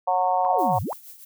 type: harmonic tone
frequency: 183.1 Hz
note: F#3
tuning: 18 cents flat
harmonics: 3 / 4 / 5 / 6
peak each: -28 / -21 / -24 / -31 dBFS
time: 0.07-0.79 s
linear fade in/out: 10 ms
type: exponential two-way sweep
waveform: sine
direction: down then up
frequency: 1108.7 to 88.2 to 1108.7 Hz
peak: -26 dBFS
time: 0.45-0.93 s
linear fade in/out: 0 ms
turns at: 0.81 s
type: noise with tremolo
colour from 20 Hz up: violet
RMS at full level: -41 dBFS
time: 0.58-1.25 s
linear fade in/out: 10 ms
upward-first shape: triangle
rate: 6.3 Hz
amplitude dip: 70%
effects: none